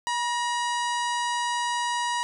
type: harmonic tone with a mistuned harmonic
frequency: 965 Hz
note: B5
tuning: 40 cents flat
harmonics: 1 / 2 / 3 / 4 / 5 / 6 / 7 / 8 / 9 / 10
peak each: -26 / -32 / -36 / -38 / -40 / -42 / -43 / -44 / -45 / -46 dBFS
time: 0.07-2.23 s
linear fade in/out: 0 ms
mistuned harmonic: 2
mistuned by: -55 cents
effects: none